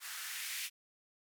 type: noise with band-pass filter sweep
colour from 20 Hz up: violet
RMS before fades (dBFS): -42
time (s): 0-0.7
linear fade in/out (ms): 50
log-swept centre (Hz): 1300 to 2400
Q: 2
effects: none